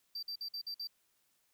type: tone bursts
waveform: triangle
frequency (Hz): 4681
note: D8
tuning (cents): -7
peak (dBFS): -37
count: 6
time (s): 0.15-0.873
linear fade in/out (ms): 5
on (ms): 78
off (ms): 51
effects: white hiss -75 dBFS RMS until 1.53 s